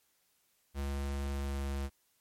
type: tone with pitch glide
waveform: square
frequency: 69.7 to 69.06 Hz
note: C#2 to C#2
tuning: +10 to -6 cents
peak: -34 dBFS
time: 0.74-1.9 s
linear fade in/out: 50 ms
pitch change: -16 cents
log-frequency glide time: 1.22-1.74 s
effects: white hiss -73 dBFS RMS until 2.2 s + MP3 64 kbps